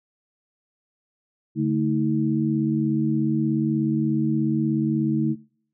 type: tone cluster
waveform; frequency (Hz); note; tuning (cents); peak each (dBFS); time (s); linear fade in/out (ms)
sine; 143.5 / 220.2 / 319.3; D3 / A3 / D#4; -40 / +2 / +45; -24; 1.55-5.36; 50
effects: noise-tail reverb RT60 0.6 s tail -23 dB re dry